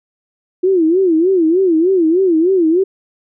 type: tone with vibrato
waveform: sine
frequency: 349.2 Hz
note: F4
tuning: in tune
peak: -9 dBFS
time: 0.63-2.84 s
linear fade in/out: 10 ms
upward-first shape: sine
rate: 3.3 Hz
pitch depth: 180 cents each way
effects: none